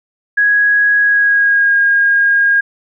sine tone with pitch glide, 1661.2 to 1626.1 Hz, G#6 to G#6, 0 to -37 cents, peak -8 dBFS, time 0.37-2.61 s, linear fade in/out 10 ms, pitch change -37 cents, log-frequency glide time 0.99-1.76 s, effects none

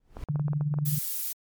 brown noise with exponential growth, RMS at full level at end -33 dBFS, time 0-0.24 s, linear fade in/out 2 ms, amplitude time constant 52 ms
clicks, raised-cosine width 1 ms, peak -25 dBFS, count 9, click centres 0.169 / 0.287 / 0.358 / 0.396 / 0.482 / 0.533 / 0.61 / 0.74 / 0.787 s
sine tone with tremolo, 147.5 Hz, D3, 8 cents sharp, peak -22 dBFS, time 0.29-0.99 s, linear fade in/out 10 ms, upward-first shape sine, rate 19 Hz, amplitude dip 60%
violet noise, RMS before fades -31 dBFS, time 0.85-1.33 s, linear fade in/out 10 ms
effects MP3 96 kbps

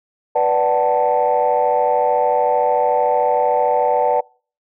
sine chord, B minor seventh, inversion none, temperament equal with one note detuned, 493.9 / 587.3 / 751.2 / 880 Hz, B4 / D5 / F#5 / A5, 0 / 0 / +26 / 0 cents, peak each -18 dBFS, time 0.35-4.21 s, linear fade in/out 10 ms, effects noise-tail reverb RT60 0.4 s tail -26 dB re dry + tanh soft clip ceiling -6 dBFS

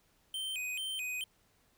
square tone with vibrato, 2790 Hz, F7, 2 cents flat, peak -36 dBFS, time 0.34-1.24 s, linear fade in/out 2 ms, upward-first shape square, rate 2.3 Hz, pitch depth 190 cents each way, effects pink hiss -70 dBFS RMS until 1.77 s

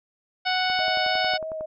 harmonic tone, 740 Hz, F#5, in tune, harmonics 1 / 2 / 3 / 4 / 5 / 6 / 7, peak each -25 / -28 / -30 / -31 / -32 / -33 / -33 dBFS, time 0.45-1.38 s, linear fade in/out 20 ms
click train, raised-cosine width 1 ms, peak -25 dBFS, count 11, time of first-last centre 0.7-1.609 s, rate 11 Hz
sine tone with vibrato, 631 Hz, D#5, 24 cents sharp, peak -29 dBFS, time 0.79-1.66 s, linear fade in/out 10 ms, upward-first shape triangle, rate 3.2 Hz, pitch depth 23 cents each way
effects none

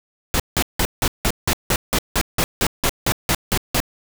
pink noise bursts, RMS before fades -18 dBFS, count 16, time 0.34-3.802 s, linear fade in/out 0 ms, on 57 ms, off 170 ms, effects none

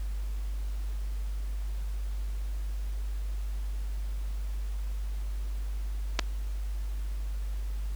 clicks, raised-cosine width 0.2 ms, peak -9 dBFS, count 2, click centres 6.191 / 6.194 s, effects added 50 Hz sine -30 dBFS peak until 7.95 s + pink hiss -53 dBFS RMS until 7.95 s

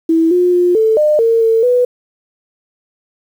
sine tone with pitch steps, 326.6 / 357.4 / 354.7 / 441.2 / 604 / 456.8 / 450.5 / 493.7 Hz, E4 / F4 / F4 / A4 / D5 / A#4 / A4 / B4, -16 / +40 / +27 / +5 / +48 / -35 / +41 / -1 cents, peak -8 dBFS, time 0.09-1.85 s, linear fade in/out 5 ms, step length 220 ms, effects 7-bit

